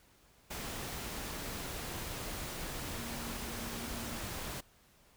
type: tone in noise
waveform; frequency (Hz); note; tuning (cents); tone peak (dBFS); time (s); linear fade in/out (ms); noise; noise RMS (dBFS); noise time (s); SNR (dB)
sine; 233.1; A#3; 0; -46; 2.97-4.19; 10; pink; -41; 0.5-4.61; -8
effects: pink hiss -65 dBFS RMS until 5.16 s